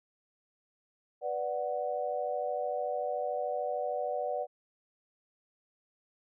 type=chord; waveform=sine; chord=B minor; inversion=none; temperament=equal; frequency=493.9 / 587.3 / 740 Hz; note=B4 / D5 / F#5; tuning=0 / 0 / 0 cents; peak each=-36 / -34 / -35 dBFS; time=1.21-4.47 s; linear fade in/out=50 ms; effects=none